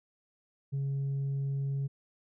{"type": "tone with tanh clipping", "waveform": "sine", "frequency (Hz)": 138, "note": "C#3", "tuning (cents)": -7, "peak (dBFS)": -30, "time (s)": [0.72, 1.88], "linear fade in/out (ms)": 20, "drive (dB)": 1, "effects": []}